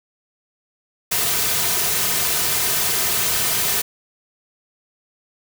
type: noise with comb filter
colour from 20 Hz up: white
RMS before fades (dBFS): -20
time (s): 1.11-3.82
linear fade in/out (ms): 10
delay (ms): 3.6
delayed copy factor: -0.6
effects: none